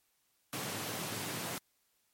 pink high-pass noise, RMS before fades -39 dBFS, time 0.53-1.58 s, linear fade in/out 0 ms, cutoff 100 Hz, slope 96 dB/octave, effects white hiss -75 dBFS RMS until 2.13 s + MP3 64 kbps

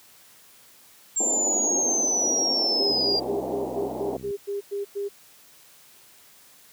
sine exponential sweep, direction down, 7430 to 4757 Hz, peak -21 dBFS, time 1.16-3.2 s, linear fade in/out 10 ms
pink band-pass noise, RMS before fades -31 dBFS, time 1.2-4.17 s, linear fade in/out 5 ms, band 240 to 840 Hz, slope 48 dB/octave
sine tone bursts, 402.5 Hz, G4, 46 cents sharp, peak -26 dBFS, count 10, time 2.79-5.09 s, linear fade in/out 20 ms, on 140 ms, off 100 ms
click train, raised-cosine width 3 ms, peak -29 dBFS, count 91, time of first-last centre 2.9-4.306 s, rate 64 Hz
effects white hiss -53 dBFS RMS until 6.72 s + high-pass 80 Hz 12 dB/octave

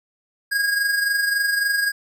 square tone with amplitude modulation, 1636 Hz, G#6, 26 cents flat, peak -17 dBFS, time 0.51-1.92 s, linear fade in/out 20 ms, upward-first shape sine, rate 23.6 Hz, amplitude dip 50%, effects none

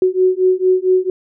sine beating tone pair, 368.6 / 373 Hz, F#4 / F#4, -7 / +14 cents, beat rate 4.4 Hz, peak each -14 dBFS, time 0.02-1.1 s, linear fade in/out 2 ms, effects none

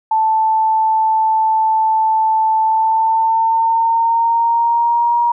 sine tone with pitch glide, 880 to 948.6 Hz, A5 to A#5, 0 to +30 cents, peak -11 dBFS, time 0.11-5.32 s, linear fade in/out 5 ms, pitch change +130 cents, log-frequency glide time 2.62-5.21 s, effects none

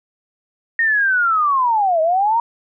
sine linear two-way sweep, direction down then up, 1860 to 622.3 to 951 Hz, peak -13 dBFS, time 0.79-2.4 s, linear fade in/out 2 ms, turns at 2.01 s, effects none

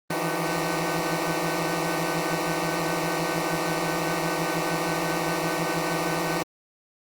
10% pulse tone cluster, 159.8 / 165.6 / 172.3 / 303 / 377.5 Hz, D#3 / E3 / F3 / D#4 / F#4, +47 / +8 / -23 / -46 / +35 cents, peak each -23 dBFS, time 0.1-6.43 s, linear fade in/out 5 ms, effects Opus 32 kbps

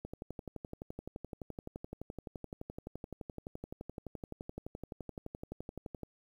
click train, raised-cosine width 2 ms, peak -28 dBFS, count 71, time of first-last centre 0.05-6.033 s, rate 11.7 Hz, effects 10-bit

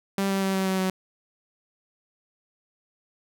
sawtooth tone with pitch steps, 196 / 194.31 / 192.63 / 190.97 / 189.32 / 187.69 Hz, G3 / G3 / G3 / G3 / F#3 / F#3, 0 / -15 / -30 / -45 / +40 / +25 cents, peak -19 dBFS, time 0.18-0.9 s, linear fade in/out 2 ms, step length 120 ms, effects none

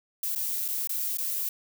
violet noise with dropouts, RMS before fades -30 dBFS, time 0.23-1.49 s, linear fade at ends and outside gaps 2 ms, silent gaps 0.35-0.358 / 0.68-0.685 / 0.873-0.893 / 1.172-1.184 s, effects none

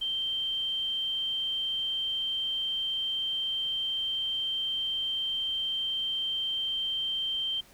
sine tone, 3136 Hz, G7, in tune, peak -28 dBFS, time 0.01-7.61 s, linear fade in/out 10 ms, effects pink hiss -56 dBFS RMS until 7.73 s

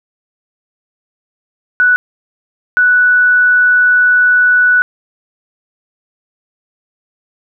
sine tone bursts at uneven times, 1480 Hz, F#6, in tune, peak -6 dBFS, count 2, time 1.8-1.96 / 2.77-4.82 s, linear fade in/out 0 ms, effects none

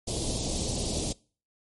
pink band-stop noise, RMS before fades -30 dBFS, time 0.07-1.13 s, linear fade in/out 10 ms, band 680 to 3600 Hz, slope 24 dB/octave, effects noise-tail reverb RT60 0.4 s tail -23 dB re dry + MP3 48 kbps

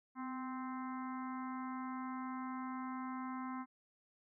harmonic tone with a mistuned harmonic, 260.6 Hz, C4, 7 cents flat, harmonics 1 / 3 / 4 / 5 / 6 / 7 / 8, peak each -42 / -51 / -46 / -52 / -58 / -61 / -58 dBFS, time 0.15-3.66 s, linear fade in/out 50 ms, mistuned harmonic 1, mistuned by -32 cents, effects none

